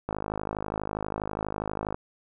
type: click train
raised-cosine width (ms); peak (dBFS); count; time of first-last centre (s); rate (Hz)
1; -16; 98; 0.09-1.945; 52.3
effects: none